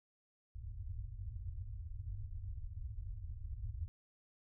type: low-pass noise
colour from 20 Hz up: white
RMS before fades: -44 dBFS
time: 0.55-3.88 s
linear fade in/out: 0 ms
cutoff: 110 Hz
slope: 96 dB/octave
effects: none